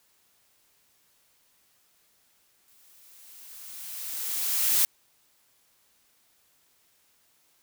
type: noise with exponential growth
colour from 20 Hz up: blue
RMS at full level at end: -21 dBFS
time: 2.68-4.85 s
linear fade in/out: 0 ms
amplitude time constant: 470 ms
effects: white hiss -66 dBFS RMS until 7.62 s